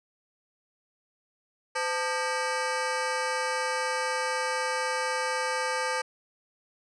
20% pulse ring-modulated tone, 700 Hz, F5, 4 cents sharp, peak -19 dBFS, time 1.75-6.02 s, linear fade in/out 10 ms, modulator 188 Hz, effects resampled to 22050 Hz

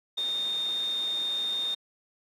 sine tone in noise, 3657 Hz, A#7, 34 cents flat, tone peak -27 dBFS, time 0.17-1.75 s, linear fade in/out 10 ms, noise pink, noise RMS -43 dBFS, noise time 0.17-1.75 s, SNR +13 dB, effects high-pass 300 Hz 12 dB/octave + low-pass 11000 Hz 12 dB/octave

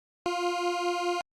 20% pulse beating tone pair, 349.2 / 354 Hz, F4 / F4, 0 / +23 cents, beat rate 4.8 Hz, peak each -25 dBFS, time 0.26-1.21 s, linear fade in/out 0 ms, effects low-pass 6000 Hz 12 dB/octave + Opus 48 kbps

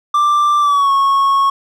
triangle tone with pitch glide, 1179 to 1100 Hz, D6 to C#6, +6 to -14 cents, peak -8 dBFS, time 0.14-1.5 s, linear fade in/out 5 ms, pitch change -120 cents, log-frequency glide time 0.6-0.91 s, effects none

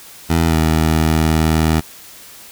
15% pulse tone with pitch glide, 82.41 to 79.37 Hz, E2 to D#2, 0 to +35 cents, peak -6 dBFS, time 0.29-1.81 s, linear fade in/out 20 ms, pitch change -65 cents, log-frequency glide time 0.47-0.56 s, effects white hiss -39 dBFS RMS until 2.51 s

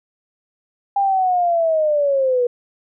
sine linear sweep, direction down, 805 to 480 Hz, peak -14 dBFS, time 0.96-2.47 s, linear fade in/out 5 ms, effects none

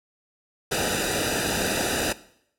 pink noise with comb filter, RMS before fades -25 dBFS, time 0.71-2.13 s, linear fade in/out 10 ms, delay 0.92 ms, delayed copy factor -0.85, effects noise-tail reverb RT60 0.7 s tail -18 dB re dry + low-pass 12000 Hz 12 dB/octave

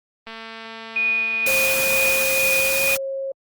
click train, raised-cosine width 0.3 ms, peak -20 dBFS, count 444, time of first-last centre 0.27-2.239 s, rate 225 Hz
sine tone with tremolo, 2467 Hz, D#7, 15 cents flat, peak -17 dBFS, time 0.96-2.95 s, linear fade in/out 2 ms, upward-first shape sine, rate 2.1 Hz, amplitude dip 35%
white noise, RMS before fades -24 dBFS, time 1.46-2.97 s, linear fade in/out 5 ms
sine tone with pitch glide, 532 to 541 Hz, C5 to C#5, +29 to -42 cents, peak -24 dBFS, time 1.47-3.32 s, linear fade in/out 5 ms, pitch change +29 cents, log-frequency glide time 2.61-2.8 s
effects Opus 32 kbps

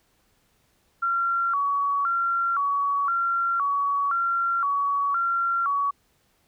sine tone with vibrato, 1244.5 Hz, D#6, in tune, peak -21 dBFS, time 1.02-5.91 s, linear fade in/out 10 ms, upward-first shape square, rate 0.97 Hz, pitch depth 170 cents each way, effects pink hiss -66 dBFS RMS until 6.47 s

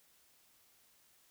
silence, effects white hiss -68 dBFS RMS until 1.3 s

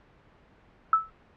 sine tone with exponential decay, 1309 Hz, E6, 13 cents flat, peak -13 dBFS, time 0.93-1.1 s, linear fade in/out 2 ms, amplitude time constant 36 ms, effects pink hiss -58 dBFS RMS until 1.36 s + low-pass 2000 Hz 12 dB/octave

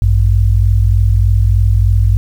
sine tone pair together, 55.34 / 98.6 Hz, A1 / G2, +11 / +11 cents, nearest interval minor seventh, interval 1000 cents, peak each -10 dBFS, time 0.02-2.17 s, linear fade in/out 0 ms, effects 7-bit

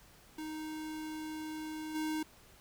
square tone with level steps, 311.1 Hz, D#4, in tune, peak -40 / -34 dBFS, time 0.38-2.23 s, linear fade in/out 5 ms, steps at 1.94 s, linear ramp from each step 20 ms, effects pink hiss -60 dBFS RMS until 2.6 s

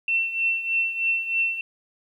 sine tone with tremolo, 2697 Hz, E7, 39 cents sharp, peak -18 dBFS, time 0.08-1.61 s, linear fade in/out 2 ms, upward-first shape triangle, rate 3.2 Hz, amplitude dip 75%, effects 10-bit

